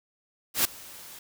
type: noise with ADSR envelope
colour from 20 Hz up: white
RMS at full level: -21 dBFS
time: 0.54-1.19 s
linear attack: 110 ms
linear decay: 4 ms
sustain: -24 dB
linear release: 4 ms
effects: none